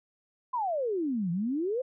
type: exponential two-way sweep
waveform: sine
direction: down then up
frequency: 1044 to 164.81 to 536 Hz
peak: -27 dBFS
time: 0.53-1.82 s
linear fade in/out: 10 ms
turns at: 1.31 s
effects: none